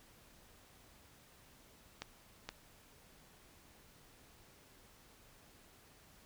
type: clicks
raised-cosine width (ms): 0.2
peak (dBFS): -24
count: 2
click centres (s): 2.02 / 2.49
effects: pink hiss -63 dBFS RMS until 6.25 s